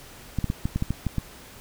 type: clicks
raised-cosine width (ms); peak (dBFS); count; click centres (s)
5; -12; 9; 0.387 / 0.443 / 0.501 / 0.655 / 0.76 / 0.824 / 0.906 / 1.067 / 1.183
effects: pink hiss -46 dBFS RMS until 1.6 s